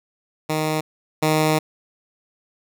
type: tone pair in turn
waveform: 10% pulse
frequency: 155.56 / 155.56 Hz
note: D#3 / D#3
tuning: 0 / 0 cents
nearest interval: unison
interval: 0 cents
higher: neither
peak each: -12 / -8 dBFS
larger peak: second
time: 0.49-0.81 / 1.22-1.59 s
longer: second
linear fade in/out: 10 ms
effects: none